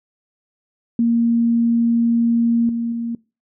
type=tone with level steps; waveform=sine; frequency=233.1 Hz; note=A#3; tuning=in tune; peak=-13 / -19 / -21 dBFS; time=0.99-3.15 s; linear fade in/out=2 ms; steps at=2.69 / 2.92 s; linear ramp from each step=2 ms; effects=noise-tail reverb RT60 0.3 s tail -23 dB re dry